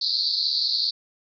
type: band-pass noise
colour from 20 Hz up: pink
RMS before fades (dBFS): -24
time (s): 0.01-0.91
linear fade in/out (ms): 10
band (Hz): 4100 to 4700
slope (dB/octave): 96
effects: none